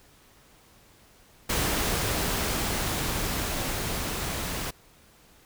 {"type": "noise with level ramp", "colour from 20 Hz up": "pink", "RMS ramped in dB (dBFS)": [-26, -32], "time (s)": [1.49, 4.71], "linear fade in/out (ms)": 10, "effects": ["pink hiss -57 dBFS RMS until 5.45 s"]}